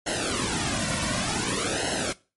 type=noise with flanger; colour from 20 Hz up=pink; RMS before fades=-27 dBFS; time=0.06-2.13 s; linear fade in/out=10 ms; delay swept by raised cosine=0.84 to 2.44 ms; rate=0.55 Hz; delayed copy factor=-1; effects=noise-tail reverb RT60 0.3 s tail -20 dB re dry + MP3 48 kbps